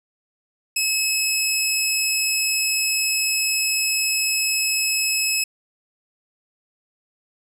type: tone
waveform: 15% pulse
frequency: 2582 Hz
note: E7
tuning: 37 cents flat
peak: -12 dBFS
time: 0.76-5.44 s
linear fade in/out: 5 ms
effects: none